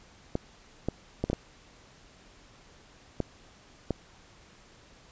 clicks, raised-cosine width 2 ms, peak -14 dBFS, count 7, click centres 0.354 / 0.886 / 1.24 / 1.3 / 1.331 / 3.203 / 3.907 s, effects pink hiss -56 dBFS RMS until 5.11 s + resampled to 16000 Hz

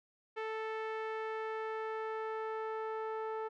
sawtooth tone with low-pass filter sweep, 440 Hz, A4, in tune, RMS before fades -39 dBFS, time 0.36-3.49 s, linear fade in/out 20 ms, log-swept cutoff 2200 to 1200 Hz, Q 1.4, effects none

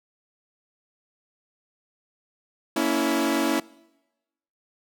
sawtooth chord, A# diminished, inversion none, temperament equal with one note detuned, 233.1 / 281.9 / 329.6 Hz, A#3 / C#4 / E4, 0 / +29 / 0 cents, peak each -25 / -21 / -21 dBFS, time 2.76-3.6 s, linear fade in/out 5 ms, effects noise-tail reverb RT60 1.0 s tail -23 dB re dry

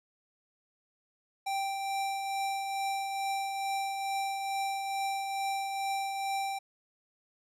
square tone with tremolo, 784 Hz, G5, in tune, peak -30 dBFS, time 1.46-6.59 s, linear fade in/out 10 ms, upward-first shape triangle, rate 2.3 Hz, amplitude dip 40%, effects low-pass 12000 Hz 12 dB/octave + 12-bit

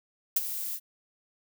violet noise with ADSR envelope, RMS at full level -22 dBFS, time 0.36-0.8 s, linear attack 6 ms, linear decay 29 ms, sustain -12 dB, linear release 56 ms, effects none

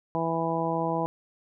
harmonic tone, 164.81 Hz, E3, in tune, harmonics 1 / 2 / 3 / 4 / 5 / 6, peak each -32 / -32 / -32 / -32 / -32 / -32 dBFS, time 0.15-1.06 s, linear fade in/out 0 ms, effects none

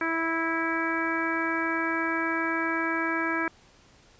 harmonic tone, 327.9 Hz, E4, 9 cents flat, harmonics 1 / 2 / 3 / 4 / 5 / 6 / 7, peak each -30 / -37 / -34 / -33 / -30 / -38 / -34 dBFS, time 0.01-3.48 s, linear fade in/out 2 ms, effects pink hiss -57 dBFS RMS until 4.19 s + resampled to 16000 Hz

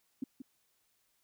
sine tone with echo, 261.6 Hz, C4, in tune, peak -32 dBFS, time 0.22-0.24 s, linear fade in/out 5 ms, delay 180 ms, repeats 1, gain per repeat -9 dB, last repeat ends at 0.42 s, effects white hiss -75 dBFS RMS until 1.23 s

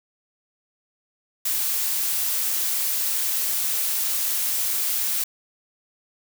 blue noise, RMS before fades -24 dBFS, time 1.45-5.24 s, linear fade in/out 5 ms, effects none

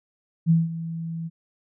sine tone with ADSR envelope, 164.81 Hz, E3, in tune, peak -13 dBFS, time 0.46-1.3 s, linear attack 43 ms, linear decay 180 ms, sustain -15 dB, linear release 35 ms, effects none

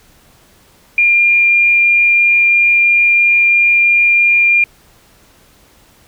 sine tone, 2401 Hz, D7, 38 cents sharp, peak -7 dBFS, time 0.98-4.64 s, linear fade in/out 2 ms, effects pink hiss -48 dBFS RMS until 6.07 s

